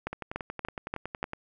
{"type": "two click trains", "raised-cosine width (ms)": 0.5, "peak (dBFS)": [-16, -20], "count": [5, 14], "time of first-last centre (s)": [[0.07, 1.229], [0.13, 1.334]], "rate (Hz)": [3.45, 10.8], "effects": []}